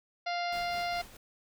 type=harmonic tone; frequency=698.5 Hz; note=F5; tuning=in tune; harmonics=1 / 2 / 3 / 4 / 5 / 6 / 7 / 8; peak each=-32 / -41 / -39 / -45 / -48 / -44 / -46 / -52 dBFS; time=0.26-1.02 s; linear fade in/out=10 ms
type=noise with tremolo; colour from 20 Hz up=pink; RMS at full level=-47 dBFS; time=0.52-1.17 s; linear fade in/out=5 ms; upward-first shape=sine; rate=4.7 Hz; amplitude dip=55%
effects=none